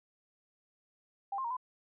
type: tone with pitch steps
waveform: sine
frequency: 794 / 1058 / 936 / 1012 Hz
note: G5 / C6 / A#5 / B5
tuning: +22 / +19 / +7 / +42 cents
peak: -33 dBFS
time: 1.32-1.568 s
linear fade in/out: 5 ms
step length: 62 ms
effects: none